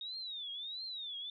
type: tone with vibrato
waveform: sine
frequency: 3707 Hz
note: A#7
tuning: 10 cents flat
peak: -40 dBFS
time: 0.01-1.3 s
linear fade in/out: 2 ms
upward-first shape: triangle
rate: 1.5 Hz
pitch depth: 230 cents each way
effects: none